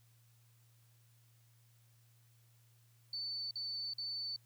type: tone bursts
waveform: sine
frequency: 4511 Hz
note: C#8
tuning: 29 cents sharp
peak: -38 dBFS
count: 3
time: 3.13-4.362 s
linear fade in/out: 2 ms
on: 380 ms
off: 46 ms
effects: added 116 Hz sine -65 dBFS peak until 4.45 s + white hiss -73 dBFS RMS until 4.45 s